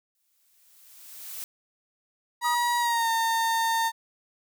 blue noise with exponential growth, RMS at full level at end -35 dBFS, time 0.15-1.44 s, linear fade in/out 1 ms, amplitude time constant 280 ms
35% pulse tone with pitch glide, 959 to 909.9 Hz, A#5 to A#5, +49 to -42 cents, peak -21 dBFS, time 2.41-3.92 s, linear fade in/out 50 ms, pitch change -91 cents, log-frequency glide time 2.79-3.09 s
sine tone, 1241 Hz, D#6, 5 cents flat, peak -30 dBFS, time 2.44-2.55 s, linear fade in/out 10 ms
effects none

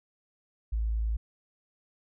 sine tone, 55 Hz, A1, in tune, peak -26 dBFS, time 0.72-1.17 s, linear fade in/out 10 ms, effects none

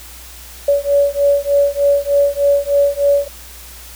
sine beating tone pair, 566 / 569.3 Hz, C#5 / C#5, +36 / +46 cents, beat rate 3.3 Hz, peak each -14 dBFS, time 0.68-3.28 s, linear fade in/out 5 ms, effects added 60 Hz sine -38 dBFS peak until 3.95 s + white hiss -37 dBFS RMS until 3.95 s

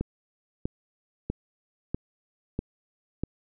click train, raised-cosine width 3 ms, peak -15 dBFS, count 6, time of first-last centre 0.01-3.236 s, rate 1.55 Hz, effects none

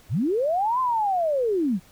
sine linear two-way sweep, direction up then down, 71.6 to 1046.5 to 162.3 Hz, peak -20 dBFS, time 0.09-1.8 s, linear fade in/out 50 ms, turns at 0.8 s, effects pink hiss -54 dBFS RMS until 1.91 s

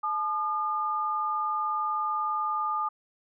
sine tone pair together, 861.7 / 1212 Hz, A5 / D#6, -36 / -46 cents, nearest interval tritone, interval 590 cents, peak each -32 / -27 dBFS, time 0.03-2.89 s, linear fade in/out 10 ms, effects none

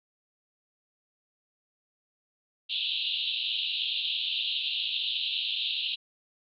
white band-pass noise, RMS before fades -31 dBFS, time 2.69-5.96 s, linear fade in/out 20 ms, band 2700 to 4000 Hz, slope 96 dB/octave, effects none

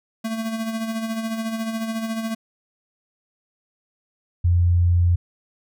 square tone with tremolo, 223.9 Hz, A3, 30 cents sharp, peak -23 dBFS, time 0.24-2.35 s, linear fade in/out 10 ms, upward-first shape sine, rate 14 Hz, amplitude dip 50%
sine tone, 87.31 Hz, F2, in tune, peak -14 dBFS, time 4.44-5.16 s, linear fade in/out 10 ms
effects none

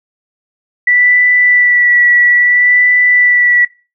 sine tone with vibrato, 1962 Hz, B6, 12 cents flat, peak -6 dBFS, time 0.87-3.65 s, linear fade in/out 5 ms, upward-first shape sine, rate 0.6 Hz, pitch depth 18 cents each way, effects noise-tail reverb RT60 0.3 s tail -19 dB re dry

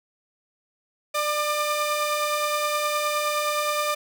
sawtooth tone pair together, 595.2 / 1200 Hz, D5 / D6, +23 / +37 cents, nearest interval octave, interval 1214 cents, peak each -22 / -22 dBFS, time 1.14-3.95 s, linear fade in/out 10 ms, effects none

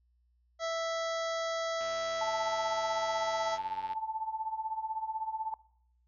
harmonic tone, 659 Hz, E5, 1 cent flat, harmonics 1 / 2 / 3 / 5 / 6 / 7 / 8 / 9 / 10, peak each -32 / -38 / -42 / -46 / -48 / -49 / -50 / -51 / -52 dBFS, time 0.59-3.59 s, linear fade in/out 50 ms
click train, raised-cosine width 0.3 ms, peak -32 dBFS, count 201, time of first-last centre 1.81-3.933 s, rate 94.2 Hz
sine tone with tremolo, 880 Hz, A5, in tune, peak -29 dBFS, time 2.21-5.54 s, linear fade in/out 2 ms, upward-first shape triangle, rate 16 Hz, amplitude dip 85%
effects noise-tail reverb RT60 0.7 s tail -23 dB re dry + added 60 Hz sine -67 dBFS peak until 6.07 s

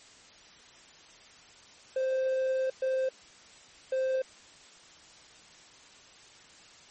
triangle tone bursts at uneven times, 523.3 Hz, C5, in tune, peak -24 dBFS, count 3, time 1.96-2.7 / 2.82-3.09 / 3.92-4.22 s, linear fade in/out 5 ms, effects white hiss -54 dBFS RMS until 6.9 s + MP3 32 kbps

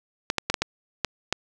clicks, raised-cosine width 0.2 ms, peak -5 dBFS, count 7, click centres 0.301 / 0.383 / 0.5 / 0.542 / 0.62 / 1.047 / 1.326 s, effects none

